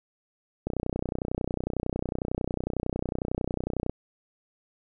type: click train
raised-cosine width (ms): 2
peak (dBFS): -15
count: 101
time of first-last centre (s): 0.67-3.896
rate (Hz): 31
effects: none